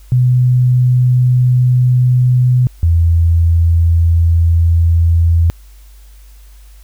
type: tone pair in turn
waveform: sine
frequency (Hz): 125.3 / 83.63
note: B2 / E2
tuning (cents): +25 / +26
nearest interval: perfect fifth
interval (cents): 699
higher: first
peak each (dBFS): -7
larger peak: neither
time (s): 0.12-2.67 / 2.83-5.5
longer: second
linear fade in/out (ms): 0
effects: added 50 Hz sine -36 dBFS peak until 6.83 s + white hiss -50 dBFS RMS until 6.83 s